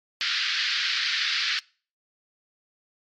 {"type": "band-pass noise", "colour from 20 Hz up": "white", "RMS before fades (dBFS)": -26, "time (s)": [0.21, 1.59], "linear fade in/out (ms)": 0, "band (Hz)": [1400, 4900], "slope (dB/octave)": 48, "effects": ["noise-tail reverb RT60 0.4 s tail -24 dB re dry", "MP3 64 kbps"]}